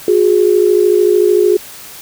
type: tone pair together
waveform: sine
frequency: 361.9 / 415.3 Hz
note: F#4 / G#4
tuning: -38 / 0 cents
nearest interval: major second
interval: 238 cents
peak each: -10 dBFS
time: 0.08-1.57 s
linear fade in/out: 2 ms
effects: white hiss -33 dBFS RMS until 2.01 s